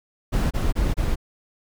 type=noise bursts; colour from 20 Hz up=brown; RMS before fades=-21 dBFS; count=4; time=0.32-1.158 s; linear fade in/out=20 ms; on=190 ms; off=26 ms; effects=none